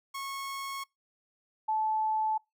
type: tone pair in turn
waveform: sawtooth / sine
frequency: 1096 / 869.9 Hz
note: C#6 / A5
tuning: -20 / -20 cents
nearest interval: major third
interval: 400 cents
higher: first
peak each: -32 / -26 dBFS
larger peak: second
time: 0.14-0.84 / 1.68-2.38 s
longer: neither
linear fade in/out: 10 ms
effects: noise-tail reverb RT60 0.2 s tail -25 dB re dry